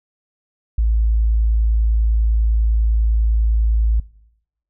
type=tone; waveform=sine; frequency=55 Hz; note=A1; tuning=in tune; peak=-13 dBFS; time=0.78-4 s; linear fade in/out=5 ms; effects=noise-tail reverb RT60 0.8 s tail -21 dB re dry